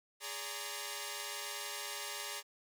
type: tone cluster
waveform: 5% pulse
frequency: 413 / 573 / 925 / 1027 Hz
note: G#4 / D5 / A#5 / C6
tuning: -10 / -43 / -14 / -33 cents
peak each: -35 / -34 / -32 / -36 dBFS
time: 0.2-2.43 s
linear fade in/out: 50 ms
effects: none